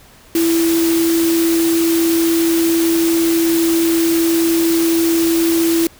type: tone in noise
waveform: sine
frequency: 332 Hz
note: E4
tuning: 12 cents sharp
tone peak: -12 dBFS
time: 0.35-5.87 s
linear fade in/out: 2 ms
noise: white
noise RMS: -23 dBFS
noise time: 0.35-5.87 s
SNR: +8 dB
effects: pink hiss -45 dBFS RMS until 5.99 s